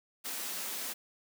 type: high-pass noise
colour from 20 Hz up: white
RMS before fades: -38 dBFS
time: 0.24-0.94 s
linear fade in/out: 20 ms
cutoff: 180 Hz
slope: 96 dB/octave
effects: none